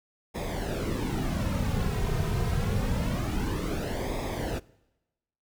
brown noise with flanger, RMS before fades -29 dBFS, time 0.34-4.6 s, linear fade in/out 20 ms, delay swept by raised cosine 0.68 to 3.58 ms, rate 0.26 Hz, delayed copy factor -0.7, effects noise-tail reverb RT60 1.0 s tail -23 dB re dry

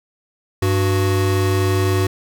square tone pair together, 98.2 / 370.8 Hz, G2 / F#4, +4 / +4 cents, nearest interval octave + major seventh, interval 2300 cents, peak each -17 / -21 dBFS, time 0.62-2.07 s, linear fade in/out 5 ms, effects none

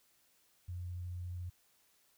sine tone with vibrato, 88.9 Hz, F2, 31 cents sharp, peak -39 dBFS, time 0.68-1.5 s, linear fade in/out 10 ms, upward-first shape sine, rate 14 Hz, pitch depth 10 cents each way, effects white hiss -71 dBFS RMS until 2.17 s

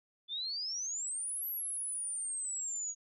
sine exponential two-way sweep, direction up then down, 3461 to 11840 to 6660 Hz, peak -35 dBFS, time 0.28-2.95 s, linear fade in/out 50 ms, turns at 1.47 s, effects none

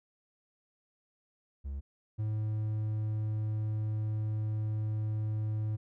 triangle tone pair in turn, 69.5 / 107.75 Hz, C#2 / A2, +5 / -36 cents, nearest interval minor sixth, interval 759 cents, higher second, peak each -33 / -28 dBFS, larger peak second, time 1.64-1.81 / 2.18-5.77 s, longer second, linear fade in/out 20 ms, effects none

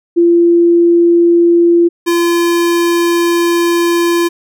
sine / square tone pair in turn, 342.5 / 342.5 Hz, F4 / F4, -34 / -34 cents, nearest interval unison, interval 0 cents, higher neither, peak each -5 / -10 dBFS, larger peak first, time 0.16-1.89 / 2.06-4.29 s, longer second, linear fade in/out 20 ms, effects none

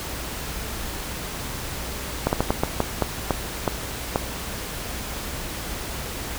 slowing click train, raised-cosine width 1 ms, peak -5 dBFS, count 10, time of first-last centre 2.27-4.159 s, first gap 59 ms, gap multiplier 1.3, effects added 60 Hz sine -38 dBFS peak until 6.38 s + pink hiss -32 dBFS RMS until 6.38 s

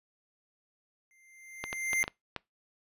square tone with exponential growth, 2093 Hz, C7, in tune, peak -25 dBFS, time 1.11-2.03 s, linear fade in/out 0 ms, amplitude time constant 200 ms
clicks, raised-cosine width 0.3 ms, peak -18 dBFS, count 6, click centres 1.64 / 1.729 / 1.932 / 2.04 / 2.079 / 2.363 s
effects noise-tail reverb RT60 0.2 s tail -24 dB re dry + resampled to 32000 Hz

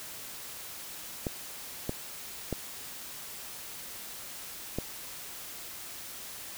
clicks, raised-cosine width 2 ms, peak -17 dBFS, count 4, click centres 1.268 / 1.894 / 2.527 / 4.786 s, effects white hiss -43 dBFS RMS until 6.57 s

